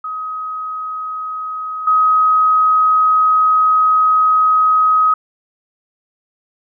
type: tone with level steps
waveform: sine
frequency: 1264 Hz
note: D#6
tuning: 27 cents sharp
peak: -21 / -9 dBFS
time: 0.04-5.14 s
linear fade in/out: 5 ms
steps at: 1.87 s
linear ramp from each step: 5 ms
effects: none